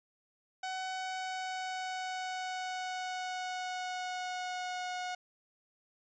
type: tone with pitch glide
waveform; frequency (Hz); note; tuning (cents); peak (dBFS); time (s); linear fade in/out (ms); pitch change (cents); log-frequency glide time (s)
sawtooth; 750 to 727.8; F#5 to F#5; +23 to -29; -32; 0.63-5.15; 5; -52; 0.95-4.94
effects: resampled to 16000 Hz